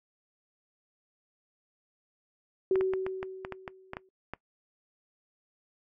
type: tone with exponential decay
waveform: sine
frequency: 377.8 Hz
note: F#4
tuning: 36 cents sharp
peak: -21 dBFS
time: 2.71-4.09 s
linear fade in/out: 2 ms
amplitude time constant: 300 ms
type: clicks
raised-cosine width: 0.5 ms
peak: -21 dBFS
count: 11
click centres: 2.757 / 2.81 / 2.936 / 3.065 / 3.229 / 3.449 / 3.523 / 3.678 / 3.934 / 3.969 / 4.336 s
effects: noise-tail reverb RT60 0.1 s tail -22 dB re dry